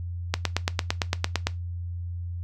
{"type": "click train", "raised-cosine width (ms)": 0.2, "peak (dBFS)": -5, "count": 11, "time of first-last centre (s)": [0.34, 1.47], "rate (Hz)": 8.85, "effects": ["noise-tail reverb RT60 0.2 s tail -18 dB re dry", "added 87 Hz sine -30 dBFS peak until 2.43 s"]}